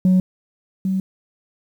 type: tone pair in turn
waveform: sine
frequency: 185 / 189.98 Hz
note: F#3 / F#3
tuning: 0 / +46 cents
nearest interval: unison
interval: 46 cents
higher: second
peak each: -9 / -17 dBFS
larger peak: first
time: 0.05-0.2 / 0.85-1 s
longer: neither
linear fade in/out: 2 ms
effects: tanh soft clip ceiling -10 dBFS + 8-bit